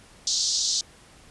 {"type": "band-pass noise", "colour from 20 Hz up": "white", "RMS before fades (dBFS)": -25, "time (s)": [0.27, 0.81], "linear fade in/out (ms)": 2, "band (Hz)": [3800, 6800], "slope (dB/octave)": 48, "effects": ["pink hiss -52 dBFS RMS until 1.3 s", "resampled to 24000 Hz"]}